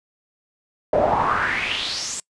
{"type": "noise with band-pass filter sweep", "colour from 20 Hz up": "brown", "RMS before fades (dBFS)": -22, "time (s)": [0.93, 2.2], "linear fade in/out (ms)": 2, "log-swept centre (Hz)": [540, 7900], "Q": 4.4, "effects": ["noise-tail reverb RT60 0.1 s tail -24 dB re dry", "resampled to 24000 Hz"]}